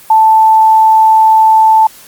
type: tone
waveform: sine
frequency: 880 Hz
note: A5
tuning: in tune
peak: -3 dBFS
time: 0.1-1.87 s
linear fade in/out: 5 ms
effects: white hiss -37 dBFS RMS until 2.07 s + Opus 32 kbps